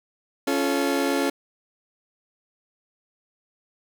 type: chord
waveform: 30% pulse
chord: Db augmented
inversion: none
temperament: just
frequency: 277.2 / 346.5 / 433.1 Hz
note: Db4 / F4 / A4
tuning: 0 / -14 / -27 cents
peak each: -21 / -25 / -25 dBFS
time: 0.47-1.3 s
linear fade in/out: 5 ms
effects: none